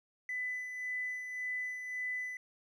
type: tone with tremolo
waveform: triangle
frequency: 2000 Hz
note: B6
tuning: 21 cents sharp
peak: -30 dBFS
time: 0.29-2.37 s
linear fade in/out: 2 ms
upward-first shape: sine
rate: 1.8 Hz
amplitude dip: 60%
effects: tanh soft clip ceiling -32 dBFS